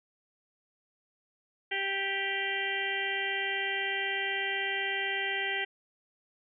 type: harmonic tone with a mistuned harmonic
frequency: 392 Hz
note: G4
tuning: in tune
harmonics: 1 / 2 / 4 / 5 / 6 / 7 / 8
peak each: -39 / -39 / -38 / -33 / -38 / -39 / -38 dBFS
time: 1.71-5.65 s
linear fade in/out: 10 ms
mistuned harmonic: 7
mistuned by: +18 cents
effects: none